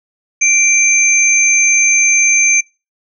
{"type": "tone pair together", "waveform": "sine", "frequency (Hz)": [2349, 6271], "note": ["D7", "G8"], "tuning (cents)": [0, 0], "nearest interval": "octave + perfect fourth", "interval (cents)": 1700, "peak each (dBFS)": -11, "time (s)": [0.41, 2.61], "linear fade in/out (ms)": 10, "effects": ["noise-tail reverb RT60 0.3 s tail -26 dB re dry"]}